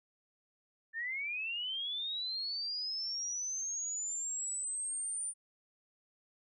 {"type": "linear sweep", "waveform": "sine", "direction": "up", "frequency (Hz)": [1760, 9260], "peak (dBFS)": -35, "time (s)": [0.93, 5.34], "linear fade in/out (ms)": 50, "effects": []}